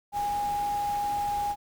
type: tone in noise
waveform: sine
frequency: 820 Hz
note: G#5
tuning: 22 cents flat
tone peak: -26 dBFS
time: 0.12-1.56 s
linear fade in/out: 50 ms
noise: pink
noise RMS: -42 dBFS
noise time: 0.12-1.56 s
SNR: +13 dB
effects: none